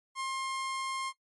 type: tone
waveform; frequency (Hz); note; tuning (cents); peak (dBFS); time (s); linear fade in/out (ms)
sawtooth; 1064; C6; +29; -29; 0.15-1.13; 50
effects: noise-tail reverb RT60 0.1 s tail -18 dB re dry + MP3 48 kbps